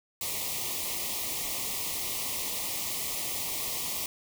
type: band-stop noise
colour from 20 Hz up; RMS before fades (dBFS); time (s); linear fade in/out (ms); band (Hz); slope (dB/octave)
white; -33; 0.21-4.06; 2; 1200 to 1900; 96
effects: none